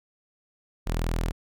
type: tone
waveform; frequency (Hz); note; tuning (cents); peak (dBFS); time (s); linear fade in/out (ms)
sawtooth; 41.2; E1; 0; -21; 0.86-1.32; 20
effects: none